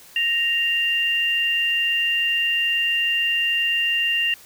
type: tone pair together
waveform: sine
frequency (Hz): 1864.7 / 2787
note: A#6 / F7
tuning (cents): 0 / -4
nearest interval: perfect fifth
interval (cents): 696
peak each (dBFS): -25 / -19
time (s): 0.16-4.34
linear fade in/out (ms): 2
effects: white hiss -47 dBFS RMS until 4.45 s